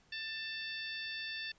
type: harmonic tone with a mistuned harmonic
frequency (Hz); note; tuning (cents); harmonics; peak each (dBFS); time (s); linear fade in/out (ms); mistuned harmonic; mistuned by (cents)
888; A5; +16; 2 / 3 / 4 / 5 / 6; -43 / -45 / -45 / -46 / -53; 0.12-1.52; 5; 5; +37
effects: pink hiss -68 dBFS RMS until 1.58 s + resampled to 16000 Hz